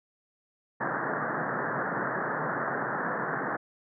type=band-pass noise; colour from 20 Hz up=white; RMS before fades=-31 dBFS; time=0.8-3.57 s; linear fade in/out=10 ms; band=120 to 1800 Hz; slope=96 dB/octave; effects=none